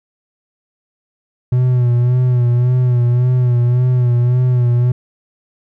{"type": "tone with vibrato", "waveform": "triangle", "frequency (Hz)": 123.47, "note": "B2", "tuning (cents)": 0, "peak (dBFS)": -8, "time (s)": [1.52, 4.92], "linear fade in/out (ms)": 5, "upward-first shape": "sine", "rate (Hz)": 1.8, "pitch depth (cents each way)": 45, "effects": []}